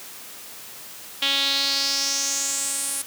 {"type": "tone with band-pass filter sweep", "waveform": "sawtooth", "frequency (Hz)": 276.6, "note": "C#4", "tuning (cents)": -4, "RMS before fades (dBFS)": -24, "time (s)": [1.22, 3.02], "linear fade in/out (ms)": 5, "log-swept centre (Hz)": [3300, 10000], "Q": 4.5, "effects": ["white hiss -40 dBFS RMS until 3.06 s", "high-pass 100 Hz 12 dB/octave"]}